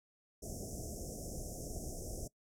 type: band-stop noise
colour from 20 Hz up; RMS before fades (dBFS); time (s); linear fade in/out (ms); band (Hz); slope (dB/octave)
pink; -43; 0.42-2.28; 10; 720 to 5400; 96
effects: noise-tail reverb RT60 0.1 s tail -20 dB re dry + low-pass 11000 Hz 12 dB/octave